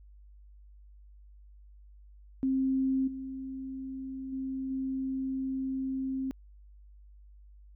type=tone with level steps; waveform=sine; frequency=264.9 Hz; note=C4; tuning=22 cents sharp; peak=-25 / -36 / -32 / -30 dBFS; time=2.43-6.31 s; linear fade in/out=0 ms; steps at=3.07 / 4.32 / 4.7 s; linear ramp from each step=10 ms; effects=added 50 Hz sine -51 dBFS peak until 7.75 s